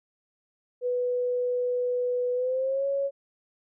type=tone with pitch glide; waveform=sine; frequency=493.9 to 554.4 Hz; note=B4 to C#5; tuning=0 to 0 cents; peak=-24 dBFS; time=0.81-3.11 s; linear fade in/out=50 ms; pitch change=+200 cents; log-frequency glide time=2.34-2.86 s; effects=none